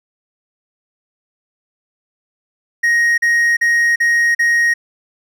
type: tone bursts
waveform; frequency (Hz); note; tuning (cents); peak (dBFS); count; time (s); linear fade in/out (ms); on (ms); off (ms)
triangle; 1875; A#6; +10; -9; 5; 2.83-4.74; 10; 350; 40
effects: none